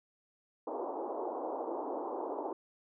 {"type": "band-pass noise", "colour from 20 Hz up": "pink", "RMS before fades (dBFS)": -38, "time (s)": [0.67, 2.53], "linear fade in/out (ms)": 5, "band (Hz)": [300, 1000], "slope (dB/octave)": 48, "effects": []}